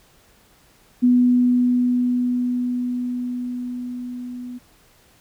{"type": "tone with level ramp", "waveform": "sine", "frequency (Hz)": 246.9, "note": "B3", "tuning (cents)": 0, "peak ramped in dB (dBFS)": [-11, -30], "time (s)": [1.02, 4.59], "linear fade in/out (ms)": 20, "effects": ["pink hiss -55 dBFS RMS until 5.2 s"]}